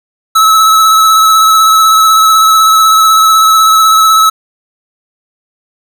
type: tone with vibrato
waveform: square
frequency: 1300 Hz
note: E6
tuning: 24 cents flat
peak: -4 dBFS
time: 0.35-4.3 s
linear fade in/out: 10 ms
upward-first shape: sine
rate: 16 Hz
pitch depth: 21 cents each way
effects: none